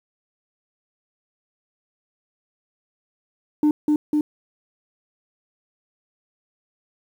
sine tone with echo, 299.9 Hz, D4, 36 cents sharp, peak -11 dBFS, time 3.63-3.71 s, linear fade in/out 2 ms, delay 250 ms, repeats 2, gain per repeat -2 dB, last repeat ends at 4.21 s, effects tanh soft clip ceiling -13 dBFS + 8-bit

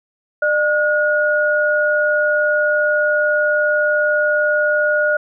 sine tone pair together, 601 / 1443.5 Hz, D5 / F#6, +40 / -43 cents, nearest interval octave + minor third, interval 1517 cents, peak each -16 dBFS, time 0.42-5.17 s, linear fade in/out 5 ms, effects none

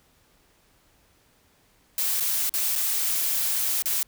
blue noise with dropouts, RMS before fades -25 dBFS, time 1.98-4.03 s, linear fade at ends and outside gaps 1 ms, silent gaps 2.2-2.206 / 2.494-2.539 / 2.755-2.759 / 3.822-3.857 s, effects pink hiss -62 dBFS RMS until 4.07 s

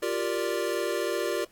square chord, G minor seventh, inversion third, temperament equal, 349.2 / 392 / 466.2 / 587.3 Hz, F4 / G4 / Bb4 / D5, 0 / 0 / 0 / 0 cents, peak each -33 dBFS, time 0.02-1.45 s, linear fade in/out 10 ms, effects pink hiss -62 dBFS RMS until 1.51 s + AAC 64 kbps

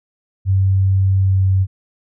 sine tone with pitch glide, 96 to 95.17 Hz, G2 to F#2, -36 to +49 cents, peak -11 dBFS, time 0.45-1.67 s, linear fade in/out 50 ms, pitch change -15 cents, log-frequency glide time 1.19-1.44 s, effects none

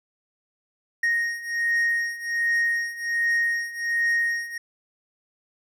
triangle beating tone pair, 1864.7 / 1866 Hz, A#6 / A#6, 0 / +1 cents, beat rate 1.3 Hz, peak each -25 / -22 dBFS, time 1.03-4.58 s, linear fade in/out 5 ms, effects none

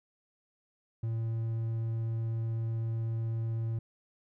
triangle tone, 113.5 Hz, A#2, 46 cents flat, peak -28 dBFS, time 1.03-3.79 s, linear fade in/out 5 ms, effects none

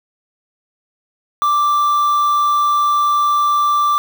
triangle tone with quantisation, 1174.7 Hz, D6, in tune, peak -10 dBFS, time 1.42-3.98 s, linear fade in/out 0 ms, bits 5, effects none

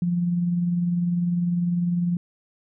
sine tone with tremolo, 174.61 Hz, F3, in tune, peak -18 dBFS, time 0.02-2.17 s, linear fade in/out 2 ms, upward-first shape triangle, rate 20 Hz, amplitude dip 45%, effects none

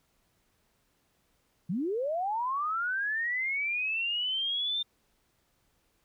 sine linear sweep, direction up, 153.4 to 3624 Hz, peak -28 dBFS, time 1.69-4.83 s, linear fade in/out 10 ms, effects pink hiss -72 dBFS RMS until 6.04 s

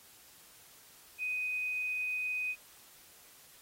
sine tone, 2500 Hz, D#7, 8 cents sharp, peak -32 dBFS, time 1.18-2.56 s, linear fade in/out 50 ms, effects white hiss -58 dBFS RMS until 3.61 s + AAC 48 kbps

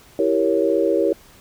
sine chord, E diminished seventh, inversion none, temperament equal, 329.6 / 392 / 466.2 / 554.4 Hz, E4 / G4 / Bb4 / Db5, 0 / 0 / 0 / 0 cents, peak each -21 dBFS, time 0.19-1.13 s, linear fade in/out 2 ms, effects pink hiss -49 dBFS RMS until 1.4 s

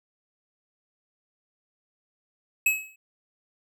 square tone with exponential decay, 2571 Hz, E7, 44 cents flat, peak -17 dBFS, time 2.66-2.96 s, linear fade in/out 5 ms, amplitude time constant 64 ms, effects none

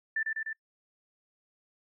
sine tone with echo, 1771 Hz, A6, 11 cents sharp, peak -27 dBFS, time 0.16-0.23 s, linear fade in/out 5 ms, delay 100 ms, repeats 3, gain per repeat -2 dB, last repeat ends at 0.53 s, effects noise-tail reverb RT60 0.1 s tail -26 dB re dry

